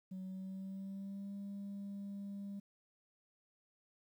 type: tone with pitch glide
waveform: sine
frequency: 187.4 to 199.69 Hz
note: F#3 to G3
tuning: +22 to +32 cents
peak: -40 dBFS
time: 0.11-2.6 s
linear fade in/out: 10 ms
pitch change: +110 cents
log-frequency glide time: 0.23-1.34 s
effects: tanh soft clip ceiling -41 dBFS + 12-bit